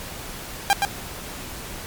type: tone with echo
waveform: sawtooth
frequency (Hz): 799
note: G5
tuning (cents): +33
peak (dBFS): -10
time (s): 0.7-0.73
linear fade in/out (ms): 0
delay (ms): 120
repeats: 1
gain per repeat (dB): -4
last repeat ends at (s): 0.85
effects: pink hiss -35 dBFS RMS until 1.86 s + MP3 96 kbps